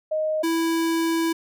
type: tone pair in turn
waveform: sine / square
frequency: 622.3 / 329.5 Hz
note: D#5 / E4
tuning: 0 / -1 cents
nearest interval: major seventh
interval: 1101 cents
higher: first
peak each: -21 dBFS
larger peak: neither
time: 0.11-0.43 / 0.43-1.33 s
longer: second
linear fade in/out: 10 ms
effects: none